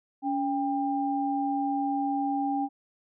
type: tone pair together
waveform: sine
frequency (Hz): 281.5 / 796.2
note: C#4 / G5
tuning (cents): +27 / +27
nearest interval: octave + tritone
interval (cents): 1800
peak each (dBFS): -28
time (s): 0.22-2.69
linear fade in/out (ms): 50
effects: none